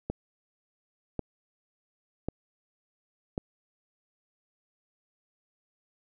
click train, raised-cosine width 2 ms, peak -17 dBFS, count 4, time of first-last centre 0.1-3.379 s, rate 0.915 Hz, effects none

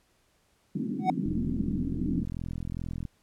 white band-pass noise, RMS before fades -31 dBFS, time 0.75-2.24 s, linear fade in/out 5 ms, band 150 to 300 Hz, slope 48 dB/octave
triangle tone with exponential growth, 744 Hz, F#5, 9 cents sharp, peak -15 dBFS, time 0.99-1.1 s, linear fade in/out 2 ms, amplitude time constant 23 ms
click train, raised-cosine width 5 ms, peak -23 dBFS, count 77, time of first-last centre 1.26-3.052 s, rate 42.4 Hz
effects pink hiss -68 dBFS RMS until 3.22 s + low-pass 12000 Hz 12 dB/octave

